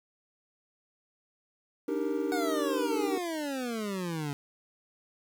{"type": "chord", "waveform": "triangle", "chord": "Eb major seventh", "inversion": "third", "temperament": "equal with one note detuned", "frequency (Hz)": [289.6, 311.1, 392, 466.2], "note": ["D4", "Eb4", "G4", "Bb4"], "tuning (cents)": [-24, 0, 0, 0], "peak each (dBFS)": -32, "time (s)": [1.88, 3.18], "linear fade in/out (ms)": 5}
{"type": "exponential sweep", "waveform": "25% pulse", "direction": "down", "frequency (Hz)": [745, 140], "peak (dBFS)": -28, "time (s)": [2.32, 4.33], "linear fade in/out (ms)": 0}
{"effects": ["9-bit"]}